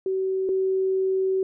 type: tone pair in turn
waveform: sine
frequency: 380 / 380 Hz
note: F#4 / F#4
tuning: +46 / +46 cents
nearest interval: unison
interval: 0 cents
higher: neither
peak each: -22 / -20 dBFS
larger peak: second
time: 0.06-0.49 / 0.49-1.43 s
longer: second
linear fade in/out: 2 ms
effects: none